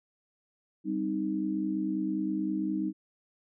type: chord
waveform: sine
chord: C minor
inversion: second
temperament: equal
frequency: 196 / 261.6 / 311.1 Hz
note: G3 / C4 / Eb4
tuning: 0 / 0 / 0 cents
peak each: -33 / -36 / -30 dBFS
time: 0.84-2.93 s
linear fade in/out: 50 ms
effects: none